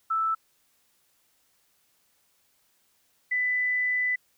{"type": "tone pair in turn", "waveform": "sine", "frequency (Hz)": [1318.5, 1995], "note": ["E6", "B6"], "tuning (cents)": [0, 17], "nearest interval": "perfect fifth", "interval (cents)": 717, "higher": "second", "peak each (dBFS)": -23, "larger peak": "neither", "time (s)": [[0.1, 0.35], [3.31, 4.16]], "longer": "second", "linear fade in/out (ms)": 10, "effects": ["white hiss -68 dBFS RMS until 4.37 s"]}